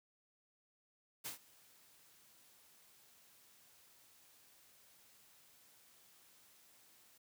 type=noise with ADSR envelope; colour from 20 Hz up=white; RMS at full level=-43 dBFS; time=1.24-7.18 s; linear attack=19 ms; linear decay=120 ms; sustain=-23 dB; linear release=7 ms; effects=high-pass 60 Hz 12 dB/octave